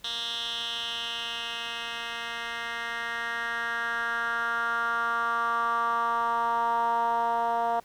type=tone with band-pass filter sweep; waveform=10% pulse; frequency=233.1 Hz; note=A#3; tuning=in tune; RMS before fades=-29 dBFS; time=0.04-7.8 s; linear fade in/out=5 ms; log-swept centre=3600 to 780 Hz; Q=4.1; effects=pink hiss -58 dBFS RMS until 7.84 s